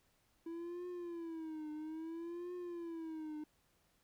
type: tone with vibrato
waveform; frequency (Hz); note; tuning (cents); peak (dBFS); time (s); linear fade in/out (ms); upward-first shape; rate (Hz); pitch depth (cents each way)
triangle; 329.6; E4; 0; -40; 0.46-3.44; 5; triangle; 0.6; 150
effects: pink hiss -75 dBFS RMS until 4.03 s